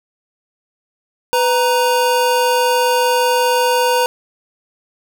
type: tone pair together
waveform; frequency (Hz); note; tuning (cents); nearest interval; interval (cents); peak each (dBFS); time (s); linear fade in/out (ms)
square; 498.7 / 937; B4 / A#5; +17 / +9; major seventh; 1092; -16; 1.33-4.06; 0
effects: none